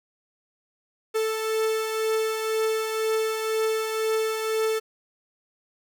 45% pulse beating tone pair, 440 / 442 Hz, A4 / A4, 0 / +8 cents, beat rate 2 Hz, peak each -24 / -32 dBFS, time 1.14-4.8 s, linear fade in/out 20 ms, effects none

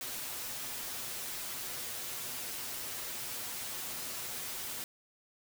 white noise with comb filter, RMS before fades -40 dBFS, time 0.01-4.84 s, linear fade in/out 0 ms, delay 8.1 ms, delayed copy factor +0.55, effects none

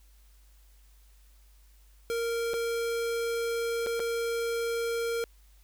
square tone with dropouts, 464.3 Hz, A#4, 7 cents flat, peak -29 dBFS, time 2.1-5.24 s, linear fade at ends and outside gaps 0 ms, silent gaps 2.535-2.54 / 3.863-3.869 / 3.995-4.001 s, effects added 50 Hz sine -55 dBFS peak until 5.63 s + white hiss -66 dBFS RMS until 5.63 s

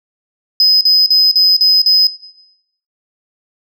sine tone bursts, 5040 Hz, D#8, 21 cents sharp, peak -4 dBFS, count 6, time 0.6-2.07 s, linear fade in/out 2 ms, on 210 ms, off 42 ms, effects noise-tail reverb RT60 0.8 s tail -18 dB re dry + tanh soft clip ceiling -5 dBFS

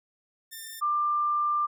5% pulse / sine tone pair in turn, 1795 / 1189.4 Hz, A6 / D6, +34 / +22 cents, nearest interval perfect fifth, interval 712 cents, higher first, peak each -28 / -23 dBFS, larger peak second, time 0.51-0.81 / 0.81-1.67 s, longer second, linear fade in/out 20 ms, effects none

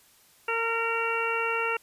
harmonic tone with a mistuned harmonic, 457.8 Hz, A#4, 31 cents flat, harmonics 1 / 2 / 3 / 4 / 5 / 6, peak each -31 / -33 / -30 / -38 / -35 / -31 dBFS, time 0.48-1.77 s, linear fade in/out 5 ms, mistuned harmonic 4, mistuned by +18 cents, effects white hiss -59 dBFS RMS until 1.82 s + resampled to 32000 Hz

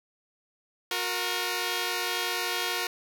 5% pulse tone pair together, 362.5 / 466.4 Hz, F#4 / A#4, -35 / +1 cents, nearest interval major third, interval 436 cents, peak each -19 dBFS, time 0.91-2.87 s, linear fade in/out 2 ms, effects none

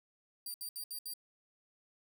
5% pulse tone bursts, 4723 Hz, D8, 9 cents sharp, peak -33 dBFS, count 5, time 0.46-1.137 s, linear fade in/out 2 ms, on 81 ms, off 68 ms, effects none

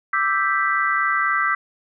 sine chord, E minor seventh, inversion third, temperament equal, 1174.7 / 1318.5 / 1568 / 1975.5 Hz, D6 / E6 / G6 / B6, 0 / 0 / 0 / 0 cents, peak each -23 dBFS, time 0.13-1.55 s, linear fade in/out 5 ms, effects none

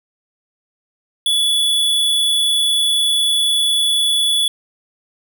square tone, 3426 Hz, A7, 47 cents flat, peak -14 dBFS, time 1.26-4.48 s, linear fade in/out 2 ms, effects none

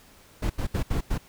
brown noise bursts at uneven times, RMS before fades -25 dBFS, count 5, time 0.42-0.5 / 0.58-0.67 / 0.74-0.83 / 0.9-1.01 / 1.1-1.18 s, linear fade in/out 10 ms, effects pink hiss -54 dBFS RMS until 1.28 s

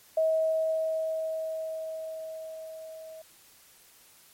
sine tone with level ramp, 639 Hz, D#5, 46 cents sharp, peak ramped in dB -21 to -42 dBFS, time 0.17-3.22 s, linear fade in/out 5 ms, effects white hiss -57 dBFS RMS until 4.33 s + MP3 64 kbps

